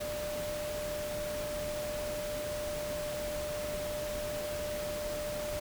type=tone in noise; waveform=sine; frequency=597 Hz; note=D5; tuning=28 cents sharp; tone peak=-35 dBFS; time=0-5.6 s; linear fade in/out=10 ms; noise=pink; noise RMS=-41 dBFS; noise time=0-5.6 s; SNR=+3 dB; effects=none